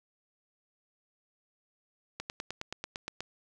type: slowing click train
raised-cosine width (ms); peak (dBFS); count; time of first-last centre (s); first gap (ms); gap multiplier
0.2; -19; 10; 2.2-3.206; 99; 1.03
effects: none